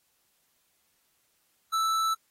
sine tone with tanh clipping, 1318.5 Hz, E6, in tune, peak -26 dBFS, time 1.72-2.15 s, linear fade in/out 20 ms, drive 17 dB, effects white hiss -71 dBFS RMS until 2.3 s + AAC 48 kbps

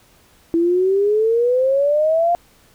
sine exponential sweep, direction up, 329.6 to 704 Hz, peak -13 dBFS, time 0.54-2.35 s, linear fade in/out 0 ms, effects pink hiss -53 dBFS RMS until 2.74 s

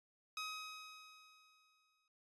15% pulse tone with exponential decay, 1265 Hz, D#6, 28 cents sharp, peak -34 dBFS, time 0.37-2.08 s, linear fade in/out 2 ms, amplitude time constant 370 ms, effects resampled to 24000 Hz

